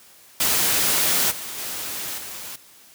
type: noise with level steps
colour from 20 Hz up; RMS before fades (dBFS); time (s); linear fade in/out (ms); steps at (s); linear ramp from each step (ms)
white; -20 / -33 / -30 / -35; 0.4-2.56; 5; 1.3 / 1.57 / 2.17; 20
effects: white hiss -50 dBFS RMS until 2.94 s + high-pass 80 Hz 12 dB/octave